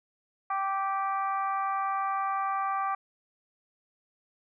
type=harmonic tone; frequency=390.2 Hz; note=G4; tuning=8 cents flat; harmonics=2 / 3 / 4 / 5 / 6; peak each=-31 / -29 / -42 / -45 / -47 dBFS; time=0.5-2.95 s; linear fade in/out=5 ms; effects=none